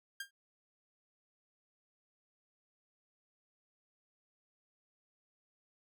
sawtooth tone with exponential decay, 1605 Hz, G6, 40 cents sharp, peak -33 dBFS, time 0.2-0.31 s, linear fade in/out 5 ms, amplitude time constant 22 ms, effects none

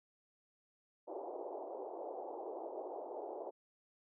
pink band-pass noise, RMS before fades -45 dBFS, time 1.07-3.51 s, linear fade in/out 20 ms, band 350 to 860 Hz, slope 48 dB/octave, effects none

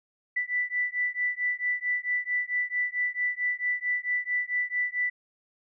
sine beating tone pair, 1975.5 / 1980 Hz, B6 / B6, 0 / +4 cents, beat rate 4.5 Hz, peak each -29 dBFS, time 0.36-5.1 s, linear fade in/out 10 ms, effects none

